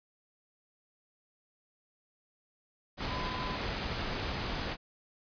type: tone in noise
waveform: sine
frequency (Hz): 1009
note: B5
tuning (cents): +37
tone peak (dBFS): -39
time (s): 3.07-3.59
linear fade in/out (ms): 50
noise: pink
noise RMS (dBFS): -35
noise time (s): 2.97-4.77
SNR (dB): -7
effects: resampled to 11025 Hz